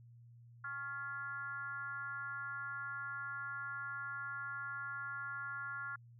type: tone with frequency modulation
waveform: sine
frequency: 1396.9 Hz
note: F6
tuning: in tune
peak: -40 dBFS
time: 0.64-5.96 s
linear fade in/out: 5 ms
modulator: 295 Hz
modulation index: 0.77
effects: added 118 Hz sine -56 dBFS peak until 6.19 s